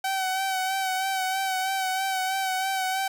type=tone with vibrato; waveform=sawtooth; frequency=761 Hz; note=F#5; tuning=48 cents sharp; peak=-21 dBFS; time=0.04-3.08 s; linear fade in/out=5 ms; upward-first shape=sine; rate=3.1 Hz; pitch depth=31 cents each way; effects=none